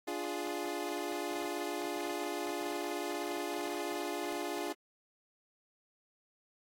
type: chord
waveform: 25% pulse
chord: D diminished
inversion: none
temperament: equal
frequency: 293.7 / 349.2 / 415.3 Hz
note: D4 / F4 / Ab4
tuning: 0 / 0 / 0 cents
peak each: -37 / -35 / -37 dBFS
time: 0.07-4.73 s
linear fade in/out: 10 ms
effects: AAC 48 kbps